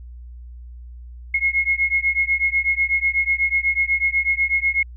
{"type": "beating tone pair", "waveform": "sine", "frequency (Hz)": [2161, 2169.1], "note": ["C#7", "C#7"], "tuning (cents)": [-45, -38], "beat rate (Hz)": 8.1, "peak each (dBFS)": [-20, -20], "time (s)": [1.34, 4.83], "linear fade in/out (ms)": 5, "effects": ["added 60 Hz sine -35 dBFS peak until 4.96 s"]}